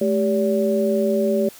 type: tone cluster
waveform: sine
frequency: 216.2 / 393.6 / 573 Hz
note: A3 / G4 / D5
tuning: -30 / +7 / -43 cents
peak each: -21 dBFS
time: 0.01-1.49 s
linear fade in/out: 5 ms
effects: white hiss -44 dBFS RMS until 1.59 s